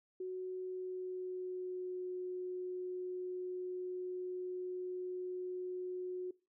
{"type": "tone with pitch glide", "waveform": "sine", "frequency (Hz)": [370, 364.7], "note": ["F#4", "F#4"], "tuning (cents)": [0, -25], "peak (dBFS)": -38, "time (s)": [0.2, 6.31], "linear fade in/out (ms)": 5, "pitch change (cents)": -25, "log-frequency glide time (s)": [0.62, 2.11], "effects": ["noise-tail reverb RT60 0.3 s tail -21 dB re dry"]}